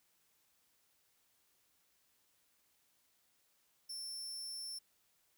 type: tone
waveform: sawtooth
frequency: 5380 Hz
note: E8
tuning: 34 cents sharp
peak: -40 dBFS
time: 3.89-4.79 s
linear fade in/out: 10 ms
effects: white hiss -75 dBFS RMS until 5.37 s